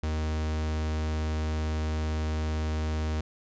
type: tone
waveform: 45% pulse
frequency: 77.78 Hz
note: D#2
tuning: in tune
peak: -27 dBFS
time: 0.03-3.21 s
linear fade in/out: 5 ms
effects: resampled to 16000 Hz